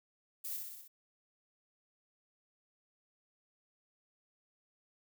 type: noise with echo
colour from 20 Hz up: violet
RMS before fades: -41 dBFS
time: 0.44-0.57 s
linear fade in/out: 10 ms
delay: 62 ms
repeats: 5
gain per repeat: -3 dB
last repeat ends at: 0.88 s
effects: none